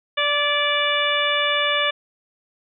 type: harmonic tone with a mistuned harmonic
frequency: 584 Hz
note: D5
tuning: 10 cents flat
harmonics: 1 / 2 / 3 / 4 / 5 / 6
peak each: -25 / -25 / -25 / -25 / -25 / -25 dBFS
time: 0.17-1.91 s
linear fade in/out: 10 ms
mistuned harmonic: 3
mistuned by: -19 cents
effects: none